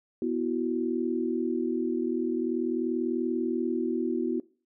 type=chord; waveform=sine; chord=B suspended fourth; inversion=none; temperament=equal; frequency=246.9 / 329.6 / 370 Hz; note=B3 / E4 / F#4; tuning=0 / 0 / 0 cents; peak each=-30 dBFS; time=0.22-4.4 s; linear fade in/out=2 ms; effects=noise-tail reverb RT60 0.4 s tail -22 dB re dry